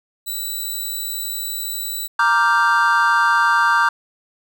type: tone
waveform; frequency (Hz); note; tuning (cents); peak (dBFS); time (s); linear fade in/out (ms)
5% pulse; 3951; B7; 0; -16; 0.26-2.08; 20
type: chord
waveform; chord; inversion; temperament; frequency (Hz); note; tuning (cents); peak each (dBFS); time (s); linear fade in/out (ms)
triangle; G minor seventh; first; equal; 932.3 / 1174.7 / 1396.9 / 1568; Bb5 / D6 / F6 / G6; 0 / 0 / 0 / 0; -17 / -16 / -19 / -16; 2.19-3.89; 5
effects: none